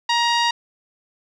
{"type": "tone with low-pass filter", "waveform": "sawtooth", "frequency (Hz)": 943, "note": "A#5", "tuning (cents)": 20, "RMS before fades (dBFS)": -19, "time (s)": [0.09, 0.51], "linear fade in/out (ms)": 5, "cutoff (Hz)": 4500, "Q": 2.2, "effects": []}